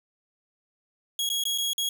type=tone with dropouts; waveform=sawtooth; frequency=3313 Hz; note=G#7; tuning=5 cents flat; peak=-22 dBFS; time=1.19-1.89 s; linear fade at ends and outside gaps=2 ms; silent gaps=1.291-1.3 / 1.438-1.453 / 1.578-1.583 / 1.733-1.78 s; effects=none